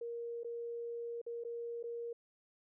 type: tone with dropouts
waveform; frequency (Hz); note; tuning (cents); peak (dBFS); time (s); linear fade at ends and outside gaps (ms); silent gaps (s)
sine; 469.5; A#4; +12; -39; 0.01-2.13; 5; 0.434-0.445 / 1.216-1.264 / 1.438-1.448 / 1.829-1.838
effects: none